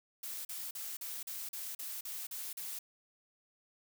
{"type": "noise bursts", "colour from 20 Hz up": "blue", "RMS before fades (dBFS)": -42, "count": 10, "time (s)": [0.23, 2.79], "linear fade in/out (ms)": 5, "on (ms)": 220, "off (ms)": 40, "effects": []}